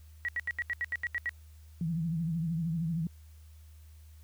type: tone bursts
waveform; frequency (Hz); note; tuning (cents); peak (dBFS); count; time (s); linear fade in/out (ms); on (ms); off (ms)
sine; 1919; A#6; +50; -29; 10; 0.25-1.293; 0; 35; 77
type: tone with vibrato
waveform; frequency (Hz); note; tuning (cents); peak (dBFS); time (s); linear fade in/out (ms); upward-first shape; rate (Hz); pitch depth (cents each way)
sine; 164.81; E3; 0; -29; 1.81-3.07; 2; triangle; 13; 110
effects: added 77 Hz sine -50 dBFS peak until 4.23 s + white hiss -66 dBFS RMS until 4.23 s